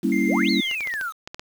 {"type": "chord", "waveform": "sine", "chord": "G diminished seventh", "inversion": "none", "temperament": "equal", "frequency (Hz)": [196, 233.1, 277.2, 329.6], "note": ["G3", "Bb3", "Db4", "Fb4"], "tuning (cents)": [0, 0, 0, 0], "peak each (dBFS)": -24, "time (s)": [0.03, 0.61], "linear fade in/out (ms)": 10}
{"type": "tone with vibrato", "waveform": "triangle", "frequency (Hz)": 2101, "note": "C7", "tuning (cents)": 7, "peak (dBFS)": -25, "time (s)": [0.12, 0.75], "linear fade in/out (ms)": 2, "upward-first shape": "sine", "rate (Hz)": 18, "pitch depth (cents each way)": 16}
{"type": "exponential two-way sweep", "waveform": "sine", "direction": "up then down", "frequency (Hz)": [300.8, 4435, 1228], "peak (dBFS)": -25, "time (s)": [0.26, 1.13], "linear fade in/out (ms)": 50, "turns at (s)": 0.5}
{"type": "clicks", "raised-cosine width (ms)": 0.2, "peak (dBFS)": -17, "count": 8, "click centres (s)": [0.713, 0.807, 0.873, 0.939, 1.012, 1.275, 1.345, 1.395]}
{"effects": ["7-bit"]}